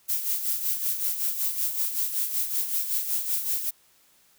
violet noise with tremolo, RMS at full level -25 dBFS, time 0.08-3.71 s, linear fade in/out 20 ms, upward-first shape sine, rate 5.3 Hz, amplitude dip 60%, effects white hiss -61 dBFS RMS until 4.38 s

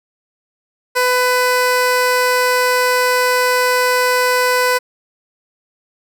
15% pulse tone, 500 Hz, B4, 21 cents sharp, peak -6 dBFS, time 0.95-4.79 s, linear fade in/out 20 ms, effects none

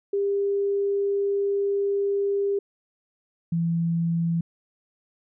sine tone pair in turn, 400 / 167.6 Hz, G4 / E3, +35 / +29 cents, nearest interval octave + minor third, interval 1506 cents, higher first, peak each -21 dBFS, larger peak neither, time 0.13-2.59 / 3.52-4.41 s, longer first, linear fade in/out 5 ms, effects none

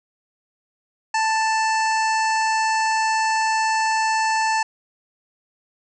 harmonic tone, 882 Hz, A5, 4 cents sharp, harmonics 1 / 2 / 3 / 5 / 6 / 7 / 8 / 9, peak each -19 / -25 / -29 / -33 / -35 / -36 / -37 / -38 dBFS, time 1.14-4.63 s, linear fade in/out 5 ms, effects none

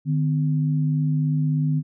sine tone pair together, 151.5 / 254.8 Hz, D#3 / C4, -46 / -46 cents, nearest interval major sixth, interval 900 cents, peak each -19 / -27 dBFS, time 0.05-1.83 s, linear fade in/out 50 ms, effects none

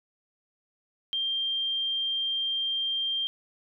sine tone, 3180 Hz, G7, 24 cents sharp, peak -26 dBFS, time 1.13-3.27 s, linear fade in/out 0 ms, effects none

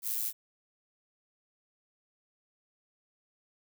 violet noise with amplitude modulation, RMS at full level -30 dBFS, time 0.02-0.33 s, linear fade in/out 50 ms, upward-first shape sine, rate 113 Hz, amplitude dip 70%, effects none

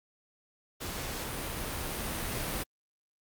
pink noise with level ramp, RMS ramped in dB -38 to -33 dBFS, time 0.8-2.64 s, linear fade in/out 20 ms, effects Opus 48 kbps

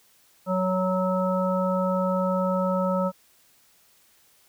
harmonic tone, 185.6 Hz, F#3, 6 cents sharp, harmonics 1 / 3 / 5 / 7, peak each -25 / -25 / -32 / -30 dBFS, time 0.46-3.12 s, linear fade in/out 50 ms, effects white hiss -60 dBFS RMS until 4.48 s

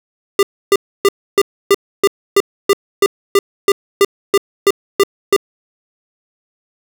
square tone bursts, 398.9 Hz, G4, 30 cents sharp, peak -7 dBFS, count 16, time 0.39-5.364 s, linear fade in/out 2 ms, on 39 ms, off 290 ms, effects none

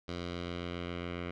10% pulse tone with low-pass filter sweep, 87.31 Hz, F2, in tune, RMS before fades -39 dBFS, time 0.08-1.31 s, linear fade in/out 5 ms, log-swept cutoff 4300 to 2500 Hz, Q 1.9, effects none

